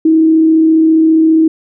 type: tone with frequency modulation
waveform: sine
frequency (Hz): 320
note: D#4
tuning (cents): +49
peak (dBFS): -5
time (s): 0.05-1.48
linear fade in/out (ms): 5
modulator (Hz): 34.8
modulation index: 0.2
effects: none